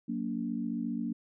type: chord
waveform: sine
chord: Gb augmented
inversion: none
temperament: equal with one note detuned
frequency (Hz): 185 / 233.1 / 287.8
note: Gb3 / Bb3 / D4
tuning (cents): 0 / 0 / -35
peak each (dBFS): -38 / -33 / -37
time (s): 0.08-1.13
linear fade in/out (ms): 10
effects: none